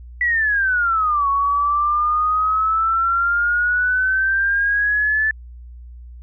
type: exponential two-way sweep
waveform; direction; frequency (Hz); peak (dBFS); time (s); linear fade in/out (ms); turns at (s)
sine; down then up; 1975.5 to 1108.7 to 1754; -15; 0.21-5.31; 2; 1.28
effects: added 60 Hz sine -35 dBFS peak until 6.22 s

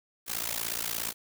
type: noise with amplitude modulation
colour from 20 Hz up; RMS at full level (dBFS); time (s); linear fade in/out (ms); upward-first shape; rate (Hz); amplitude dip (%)
white; -29; 0.26-1.14; 50; sine; 57; 95
effects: none

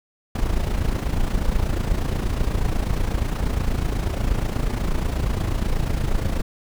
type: noise with amplitude modulation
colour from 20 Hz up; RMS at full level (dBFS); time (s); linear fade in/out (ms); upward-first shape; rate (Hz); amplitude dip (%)
brown; -19; 0.35-6.42; 5; sine; 28.3; 65
effects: none

